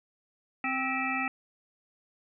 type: harmonic tone with a mistuned harmonic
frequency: 261.6 Hz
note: C4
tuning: in tune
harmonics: 1 / 3 / 5 / 7 / 9 / 10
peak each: -35 / -35 / -35 / -35 / -35 / -35 dBFS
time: 0.64-1.28 s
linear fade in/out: 2 ms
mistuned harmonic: 7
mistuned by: +83 cents
effects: none